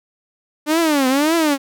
sawtooth tone with vibrato, 293.7 Hz, D4, in tune, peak -10 dBFS, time 0.66-1.58 s, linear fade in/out 50 ms, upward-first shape triangle, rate 1.8 Hz, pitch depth 260 cents each way, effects none

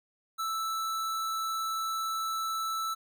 square tone, 1318.5 Hz, E6, in tune, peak -31 dBFS, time 0.38-2.95 s, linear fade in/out 20 ms, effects none

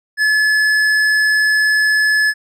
triangle tone with tanh clipping, 1717 Hz, A6, 43 cents flat, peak -13 dBFS, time 0.17-2.34 s, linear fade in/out 50 ms, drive 15 dB, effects none

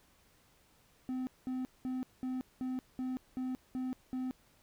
triangle tone bursts, 256.5 Hz, C4, 34 cents flat, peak -32 dBFS, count 9, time 1.09-4.31 s, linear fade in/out 0 ms, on 180 ms, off 200 ms, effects pink hiss -67 dBFS RMS until 4.62 s

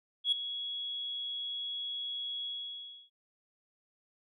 sine tone with ADSR envelope, 3343 Hz, G#7, 11 cents sharp, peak -22 dBFS, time 0.24-3.1 s, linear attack 82 ms, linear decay 5 ms, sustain -13 dB, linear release 650 ms, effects tanh soft clip ceiling -20 dBFS

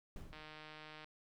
brown noise with exponential decay, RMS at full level -44 dBFS, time 0.16-0.67 s, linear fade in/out 2 ms, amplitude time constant 110 ms
click train, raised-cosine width 0.3 ms, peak -36 dBFS, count 111, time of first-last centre 0.33-1.044 s, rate 154 Hz
effects none

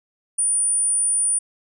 sine tone, 9397 Hz, D9, in tune, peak -17 dBFS, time 0.38-1.39 s, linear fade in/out 10 ms, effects none

